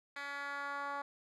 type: tone with band-pass filter sweep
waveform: 10% pulse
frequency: 283 Hz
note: C#4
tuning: 36 cents sharp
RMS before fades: -41 dBFS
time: 0.16-1.02 s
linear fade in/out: 5 ms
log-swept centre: 2200 to 1000 Hz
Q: 1.7
effects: none